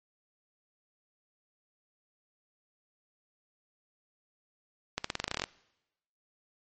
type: accelerating click train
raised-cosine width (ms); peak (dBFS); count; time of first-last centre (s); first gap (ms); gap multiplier
0.2; -13; 13; 4.98-5.439; 64; 0.9
effects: noise-tail reverb RT60 0.9 s tail -22 dB re dry + MP3 32 kbps